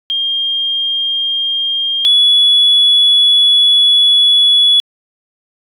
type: tone pair in turn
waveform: sine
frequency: 3213 / 3397 Hz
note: G7 / G#7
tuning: +42 / +38 cents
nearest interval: minor second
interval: 96 cents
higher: second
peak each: -13 / -5 dBFS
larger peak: second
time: 0.1-2.05 / 2.05-4.8 s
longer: second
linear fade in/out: 0 ms
effects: tanh soft clip ceiling -2 dBFS